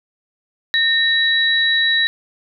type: tone pair together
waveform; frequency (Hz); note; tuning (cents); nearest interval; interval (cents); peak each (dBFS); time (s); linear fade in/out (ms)
sine; 1830 / 3902; A#6 / B7; -32 / -22; octave + minor second; 1310; -16; 0.74-2.07; 0
effects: none